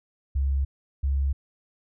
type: tone pair in turn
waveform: sine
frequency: 68.4 / 68.76 Hz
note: C#2 / C#2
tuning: -23 / -13 cents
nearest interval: unison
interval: 10 cents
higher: second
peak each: -21 dBFS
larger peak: neither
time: 0.35-0.65 / 1.03-1.33 s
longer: neither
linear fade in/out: 10 ms
effects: none